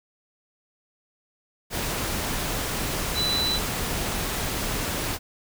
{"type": "tone in noise", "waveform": "sine", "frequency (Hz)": 3980, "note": "B7", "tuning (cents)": 13, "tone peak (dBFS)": -23, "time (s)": [3.14, 3.6], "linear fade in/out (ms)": 50, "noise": "pink", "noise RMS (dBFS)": -28, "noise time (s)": [1.7, 5.19], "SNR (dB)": 2, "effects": []}